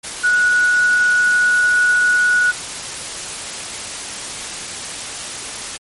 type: tone in noise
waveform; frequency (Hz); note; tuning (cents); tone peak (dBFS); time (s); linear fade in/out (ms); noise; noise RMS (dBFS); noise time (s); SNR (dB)
sine; 1465; F#6; -18; -11; 0.23-2.52; 20; white; -27; 0.03-5.78; +13
effects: MP3 48 kbps